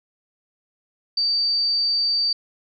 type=tone; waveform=sine; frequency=4625 Hz; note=D8; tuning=27 cents flat; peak=-18 dBFS; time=1.17-2.33 s; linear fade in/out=5 ms; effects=none